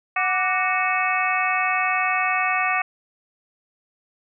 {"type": "harmonic tone with a mistuned harmonic", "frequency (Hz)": 370, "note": "F#4", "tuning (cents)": 0, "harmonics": [2, 3, 4, 5, 6, 7], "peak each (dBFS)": [-25, -25, -30, -27, -26, -26], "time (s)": [0.16, 2.82], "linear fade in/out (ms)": 5, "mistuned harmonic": 3, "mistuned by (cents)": 92, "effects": []}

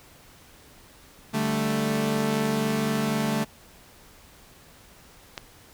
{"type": "chord", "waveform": "sawtooth", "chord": "D suspended fourth", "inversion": "none", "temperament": "equal", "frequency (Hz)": [146.83, 196, 220], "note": ["D3", "G3", "A3"], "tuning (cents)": [0, 0, 0], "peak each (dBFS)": [-26, -27, -21], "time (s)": [1.33, 3.45], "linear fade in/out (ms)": 20}
{"type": "click", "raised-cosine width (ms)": 0.2, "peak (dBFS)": -15, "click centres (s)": 5.378}
{"effects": ["pink hiss -52 dBFS RMS until 5.73 s"]}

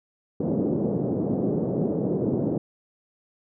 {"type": "band-pass noise", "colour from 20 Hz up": "pink", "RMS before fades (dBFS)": -25, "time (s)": [0.4, 2.58], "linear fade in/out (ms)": 5, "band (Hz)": [140, 490], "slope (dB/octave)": 24, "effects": []}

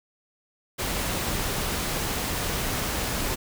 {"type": "noise", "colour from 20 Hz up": "pink", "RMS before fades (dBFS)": -28, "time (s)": [0.78, 3.36], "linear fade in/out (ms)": 20, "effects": []}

